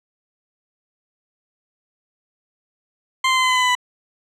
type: tone with pitch steps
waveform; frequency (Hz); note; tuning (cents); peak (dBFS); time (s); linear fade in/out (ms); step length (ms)
20% pulse; 1046.5 / 1038.7 / 1030.9 / 1023.2 / 1015.5 / 1007.9 / 1000.4 / 992.9; C6 / C6 / C6 / C6 / B5 / B5 / B5 / B5; 0 / -13 / -26 / -39 / +48 / +35 / +22 / +9; -10; 3.24-3.752; 5; 64
effects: low-pass 7000 Hz 12 dB/octave